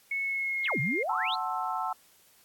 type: tone with pitch glide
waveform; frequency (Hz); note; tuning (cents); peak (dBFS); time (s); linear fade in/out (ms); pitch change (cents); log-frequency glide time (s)
sine; 2200 to 2120; C#7 to C7; -14 to +22; -28; 0.11-1.03; 5; -64; 0.23-0.84
type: exponential two-way sweep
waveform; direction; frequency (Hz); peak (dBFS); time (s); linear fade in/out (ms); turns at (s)
sine; down then up; 4455 to 123.47 to 4455; -29; 0.64-1.36; 20; 0.8
type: chord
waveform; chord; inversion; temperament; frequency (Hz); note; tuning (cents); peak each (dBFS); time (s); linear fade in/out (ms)
sine; F# half-diminished seventh; none; equal with one note detuned; 740 / 880 / 1058.1 / 1318.5; F#5 / A5 / C6 / E6; 0 / 0 / +19 / 0; -34 / -34 / -36 / -34; 1.09-1.93; 5
effects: white hiss -61 dBFS RMS until 2.44 s + AAC 64 kbps